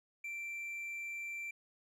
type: tone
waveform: triangle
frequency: 2349 Hz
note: D7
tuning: in tune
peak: -38 dBFS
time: 0.24-1.51 s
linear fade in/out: 5 ms
effects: none